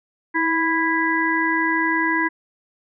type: harmonic tone with a mistuned harmonic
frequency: 329.6 Hz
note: E4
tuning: in tune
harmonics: 1 / 3 / 5 / 6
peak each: -23 / -23 / -23 / -23 dBFS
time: 0.34-2.29 s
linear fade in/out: 20 ms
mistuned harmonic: 1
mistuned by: -32 cents
effects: none